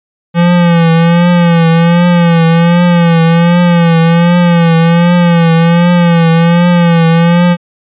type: tone with vibrato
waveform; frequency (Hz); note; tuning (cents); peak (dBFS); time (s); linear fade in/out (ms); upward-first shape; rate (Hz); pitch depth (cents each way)
square; 170; F3; -46; -5; 0.34-7.57; 50; triangle; 1.3; 67
effects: resampled to 8000 Hz